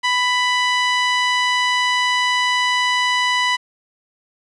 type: tone with band-pass filter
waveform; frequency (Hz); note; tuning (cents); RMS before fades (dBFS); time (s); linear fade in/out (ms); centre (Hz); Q
sawtooth; 992; B5; +7; -18; 0.03-3.57; 20; 2400; 0.98
effects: resampled to 24000 Hz + 8-bit